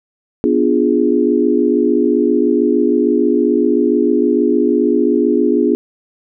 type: chord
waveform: sine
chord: B diminished seventh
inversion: none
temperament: equal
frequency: 246.9 / 293.7 / 349.2 / 415.3 Hz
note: B3 / D4 / F4 / Ab4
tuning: 0 / 0 / 0 / 0 cents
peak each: -16 dBFS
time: 0.44-5.75 s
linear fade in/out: 0 ms
effects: none